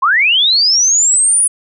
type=linear sweep; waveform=sine; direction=up; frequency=987.8 to 9960 Hz; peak=-8 dBFS; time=0.02-1.48 s; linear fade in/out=10 ms; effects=none